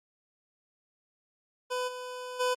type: tone with level steps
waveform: 25% pulse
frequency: 501 Hz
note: B4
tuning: 25 cents sharp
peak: -26 / -34 / -22 dBFS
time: 1.7-2.55 s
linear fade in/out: 20 ms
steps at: 1.87 / 2.39 s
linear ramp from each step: 20 ms
effects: low-pass 10000 Hz 12 dB/octave + Opus 48 kbps